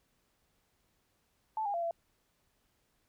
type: tone with pitch steps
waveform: sine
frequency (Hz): 874 / 811 / 684 / 674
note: A5 / G#5 / F5 / E5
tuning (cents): -12 / -41 / -36 / +38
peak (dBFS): -31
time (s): 1.57-1.91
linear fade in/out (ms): 2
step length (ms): 85
effects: pink hiss -75 dBFS RMS until 3.08 s